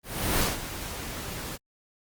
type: noise with ADSR envelope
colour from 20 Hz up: pink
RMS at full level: -23 dBFS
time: 0.03-1.58 s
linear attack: 360 ms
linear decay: 180 ms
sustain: -13 dB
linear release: 34 ms
effects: Opus 32 kbps